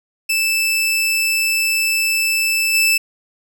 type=tone with level steps; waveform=sawtooth; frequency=2637 Hz; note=E7; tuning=in tune; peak=-12 / -9 dBFS; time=0.29-2.98 s; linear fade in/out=10 ms; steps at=2.73 s; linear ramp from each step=20 ms; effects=none